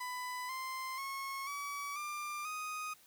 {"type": "tone with pitch steps", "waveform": "30% pulse", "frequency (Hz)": [998, 1043.4, 1090.8, 1140.5, 1192.3, 1246.6], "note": ["B5", "C6", "C#6", "C#6", "D6", "D#6"], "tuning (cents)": [18, -5, -28, 49, 26, 3], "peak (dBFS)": -36, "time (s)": [0, 2.94], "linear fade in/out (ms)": 10, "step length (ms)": 490, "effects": ["white hiss -63 dBFS RMS until 3.06 s"]}